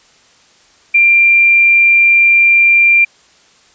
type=tone; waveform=sine; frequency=2377 Hz; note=D7; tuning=20 cents sharp; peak=-5 dBFS; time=0.94-3.05 s; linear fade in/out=10 ms; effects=white hiss -48 dBFS RMS until 3.74 s + resampled to 16000 Hz